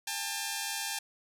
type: tone pair together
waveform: 5% pulse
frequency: 804.7 / 888 Hz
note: G5 / A5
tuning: +45 / +16 cents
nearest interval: major second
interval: 171 cents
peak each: -24 dBFS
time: 0.07-0.99 s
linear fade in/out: 5 ms
effects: none